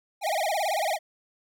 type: tone with vibrato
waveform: square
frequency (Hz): 717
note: F5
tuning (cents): +45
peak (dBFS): -25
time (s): 0.21-0.99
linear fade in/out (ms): 50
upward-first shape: sine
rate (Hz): 18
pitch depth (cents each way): 260
effects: none